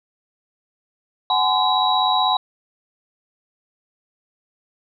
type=tone cluster; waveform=sine; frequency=744 / 840 / 1026 / 3884 Hz; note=F#5 / G#5 / C6 / B7; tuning=+9 / +19 / -34 / -30 cents; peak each=-21 dBFS; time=1.3-2.37 s; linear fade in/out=2 ms; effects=none